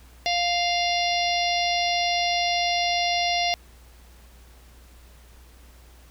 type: harmonic tone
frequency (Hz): 698.5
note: F5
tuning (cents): 0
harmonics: 1 / 3 / 4 / 5 / 6 / 7 / 8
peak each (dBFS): -24 / -29 / -30 / -31 / -32 / -32 / -33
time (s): 0.26-3.54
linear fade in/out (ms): 0
effects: added 60 Hz sine -48 dBFS peak until 6.1 s + pink hiss -55 dBFS RMS until 6.1 s